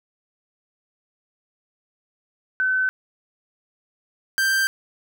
sine / 45% pulse tone pair in turn, 1520 / 1571.8 Hz, F#6 / G6, +46 / +4 cents, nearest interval minor second, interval 58 cents, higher second, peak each -18 dBFS, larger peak neither, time 2.6-2.89 / 4.38-4.67 s, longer neither, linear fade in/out 0 ms, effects none

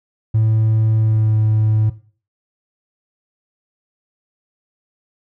triangle tone with pitch glide, 110 to 108.42 Hz, A2 to A2, 0 to -25 cents, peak -9 dBFS, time 0.34-1.9 s, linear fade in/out 10 ms, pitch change -25 cents, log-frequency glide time 0.97-1.37 s, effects noise-tail reverb RT60 0.4 s tail -17 dB re dry + tanh soft clip ceiling -6 dBFS

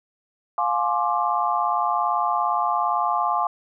sine chord, D half-diminished seventh, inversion first, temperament just, 704.8 / 845.8 / 1057.2 / 1174.7 Hz, F5 / Ab5 / C6 / D6, +16 / +31 / +18 / 0 cents, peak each -25 dBFS, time 0.58-3.47 s, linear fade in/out 2 ms, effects none

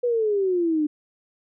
sine exponential sweep, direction down, 495.4 to 294.6 Hz, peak -19 dBFS, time 0.03-0.87 s, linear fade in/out 10 ms, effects none

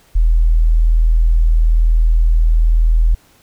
sine tone, 40.54 Hz, E1, 28 cents flat, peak -8 dBFS, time 0.15-3.15 s, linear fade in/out 10 ms, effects pink hiss -51 dBFS RMS until 3.42 s

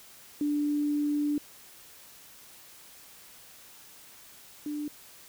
sine tone pair in turn, 293.7 / 296.4 Hz, D4 / D4, 0 / +16 cents, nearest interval unison, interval 16 cents, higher second, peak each -25 / -31 dBFS, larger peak first, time 0.41-1.38 / 4.66-4.88 s, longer first, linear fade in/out 2 ms, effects white hiss -52 dBFS RMS until 5.28 s

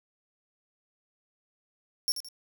sawtooth tone with echo, 5500 Hz, F8, 27 cents flat, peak -22 dBFS, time 2.08-2.12 s, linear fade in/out 0 ms, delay 83 ms, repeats 2, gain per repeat -9 dB, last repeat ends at 2.286 s, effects 10-bit

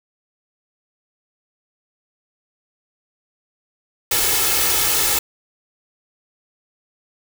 white noise with comb filter, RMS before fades -18 dBFS, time 4.11-5.19 s, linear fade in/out 5 ms, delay 2.3 ms, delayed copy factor +0.65, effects none

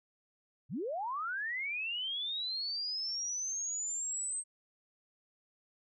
sine linear sweep, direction up, 98 to 8350 Hz, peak -34 dBFS, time 0.69-4.44 s, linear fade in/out 50 ms, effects none

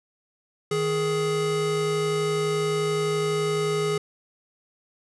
square tone pair together, 156.5 / 417.8 Hz, D#3 / G#4, +10 / +10 cents, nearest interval octave + perfect fourth, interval 1700 cents, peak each -30 / -24 dBFS, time 0.71-3.98 s, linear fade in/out 5 ms, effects resampled to 24000 Hz

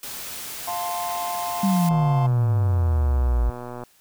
white noise, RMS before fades -34 dBFS, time 0.03-1.89 s, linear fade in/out 2 ms
triangle chord, F major, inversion none, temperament equal with one note detuned, 701.3 / 880 / 1046.5 Hz, F5 / A5 / C6, +7 / 0 / 0 cents, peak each -26 / -30 / -30 dBFS, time 0.67-2.27 s, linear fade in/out 10 ms
sine exponential sweep, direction down, 200 to 54.2 Hz, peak -17 dBFS, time 1.63-3.5 s, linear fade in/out 5 ms
click train, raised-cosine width 1 ms, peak -21 dBFS, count 236, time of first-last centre 1.91-3.836 s, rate 122 Hz
effects white hiss -58 dBFS RMS until 4 s

